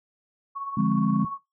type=tone with tremolo; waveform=sine; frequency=1108.7 Hz; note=C#6; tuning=in tune; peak=-28 dBFS; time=0.55-1.38 s; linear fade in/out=20 ms; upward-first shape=sine; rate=17 Hz; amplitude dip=50%
type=chord; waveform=sine; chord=D half-diminished seventh; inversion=none; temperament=equal; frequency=146.83 / 174.61 / 207.7 / 261.6 Hz; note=D3 / F3 / Ab3 / C4; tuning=0 / 0 / 0 / 0 cents; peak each=-27 / -26 / -22 / -28 dBFS; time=0.77-1.25 s; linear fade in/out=5 ms
effects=noise-tail reverb RT60 0.2 s tail -18 dB re dry + tanh soft clip ceiling -8 dBFS

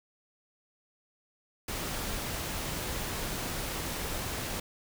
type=noise; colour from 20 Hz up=pink; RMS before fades=-35 dBFS; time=1.68-4.6 s; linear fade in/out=5 ms; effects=none

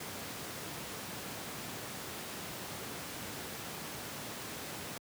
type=high-pass noise; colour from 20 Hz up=pink; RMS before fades=-43 dBFS; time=0-4.98 s; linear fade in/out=5 ms; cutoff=110 Hz; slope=12 dB/octave; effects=high-pass 60 Hz 12 dB/octave

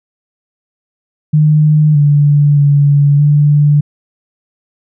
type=tone with pitch steps; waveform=sine; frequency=152.3 / 145.6 / 143.3 / 146.9 Hz; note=D#3 / D3 / D3 / D3; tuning=-37 / -15 / -42 / +1 cents; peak=-5 dBFS; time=1.33-3.81 s; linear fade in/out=10 ms; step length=620 ms; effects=none

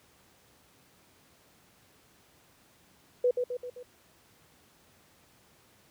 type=tone with echo; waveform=sine; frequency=493.9 Hz; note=B4; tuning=in tune; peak=-21 dBFS; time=3.24-3.31 s; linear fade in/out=5 ms; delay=130 ms; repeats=4; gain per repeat=-5 dB; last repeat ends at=3.83 s; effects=pink hiss -62 dBFS RMS until 5.9 s + high-pass 80 Hz 12 dB/octave

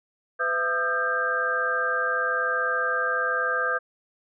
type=tone cluster; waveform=sine; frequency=505 / 668 / 1216 / 1317 / 1583 Hz; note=B4 / E5 / D#6 / E6 / G6; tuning=+39 / +23 / -40 / -2 / +17 cents; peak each=-30 / -34 / -28 / -34 / -25 dBFS; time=0.39-3.79 s; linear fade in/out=20 ms; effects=none

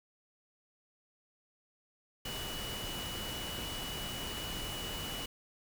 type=tone in noise; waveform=sine; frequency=2944 Hz; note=F#7; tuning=9 cents flat; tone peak=-42 dBFS; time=2.25-5.26 s; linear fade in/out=5 ms; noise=pink; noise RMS=-41 dBFS; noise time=2.25-5.26 s; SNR=-4 dB; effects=none

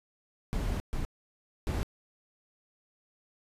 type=noise bursts at uneven times; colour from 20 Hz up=brown; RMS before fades=-31 dBFS; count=3; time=0.53-0.8 / 0.93-1.05 / 1.67-1.83 s; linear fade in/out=0 ms; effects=resampled to 32000 Hz

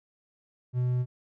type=tone; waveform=triangle; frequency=124.6 Hz; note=B2; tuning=16 cents sharp; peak=-22 dBFS; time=0.73-1.06 s; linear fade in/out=50 ms; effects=none

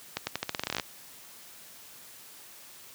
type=accelerating click train; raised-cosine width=0.2 ms; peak=-12 dBFS; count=15; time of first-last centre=0.17-0.798 s; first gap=100 ms; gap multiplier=0.86; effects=white hiss -50 dBFS RMS until 2.94 s + high-pass 80 Hz 12 dB/octave

